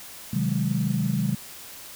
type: chord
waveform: sine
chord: Ab dominant seventh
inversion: first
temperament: just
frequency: 129.78 / 155.74 / 186.89 / 207.7 Hz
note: C3 / Eb3 / Gb3 / Ab3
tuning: -14 / +2 / +18 / 0 cents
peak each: -27 dBFS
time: 0.33-1.35 s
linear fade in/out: 5 ms
effects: tanh soft clip ceiling -12 dBFS + white hiss -42 dBFS RMS until 1.95 s